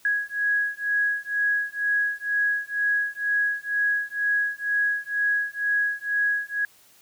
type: beating tone pair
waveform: sine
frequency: 1661.2 / 1663.3 Hz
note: G#6 / G#6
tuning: 0 / +2 cents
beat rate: 2.1 Hz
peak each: -25 dBFS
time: 0.05-6.65 s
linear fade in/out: 2 ms
effects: white hiss -56 dBFS RMS until 7.01 s + high-pass 60 Hz 12 dB/octave